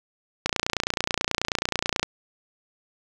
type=click train; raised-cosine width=0.2 ms; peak=-5 dBFS; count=47; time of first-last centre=0.46-2.03 s; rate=29.3 Hz; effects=none